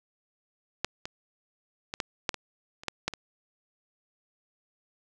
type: clicks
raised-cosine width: 0.2 ms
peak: -9 / -18 / -16 / -11 / -8 / -18 / -27 / -11 / -10 / -20 dBFS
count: 10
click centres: 0.846 / 1.055 / 1.939 / 2.002 / 2.292 / 2.343 / 2.835 / 2.883 / 3.08 / 3.137 s
effects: none